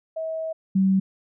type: tone pair in turn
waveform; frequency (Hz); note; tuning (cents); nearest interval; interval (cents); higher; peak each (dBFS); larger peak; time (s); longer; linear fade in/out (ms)
sine; 643 / 191.54; E5 / G3; -43 / -40; octave + major sixth; 2097; first; -26 / -16; second; 0.16-0.53 / 0.75-1; first; 10
effects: none